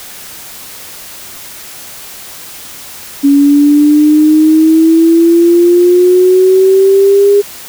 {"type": "exponential sweep", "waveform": "sine", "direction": "up", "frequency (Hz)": [279.6, 407.7], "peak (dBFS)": -3, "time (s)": [3.23, 7.42], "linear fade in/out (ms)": 20, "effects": ["white hiss -29 dBFS RMS until 7.68 s"]}